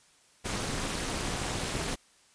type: noise with amplitude modulation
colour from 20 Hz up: pink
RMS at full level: -29 dBFS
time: 0.44-1.96 s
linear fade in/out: 20 ms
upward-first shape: sine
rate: 242 Hz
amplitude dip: 90%
effects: white hiss -62 dBFS RMS until 2.34 s + resampled to 22050 Hz